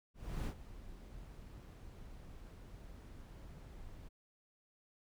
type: noise with ADSR envelope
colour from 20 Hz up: brown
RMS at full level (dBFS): -37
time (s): 0.14-4.09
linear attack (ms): 320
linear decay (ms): 77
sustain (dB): -15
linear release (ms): 15
effects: none